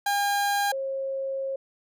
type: tone pair in turn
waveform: 30% pulse / sine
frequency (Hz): 808 / 539.3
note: G#5 / C#5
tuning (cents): -48 / -48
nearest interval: perfect fifth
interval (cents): 700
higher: first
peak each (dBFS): -20 / -27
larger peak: first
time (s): 0.06-0.72 / 0.72-1.56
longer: second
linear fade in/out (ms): 5
effects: none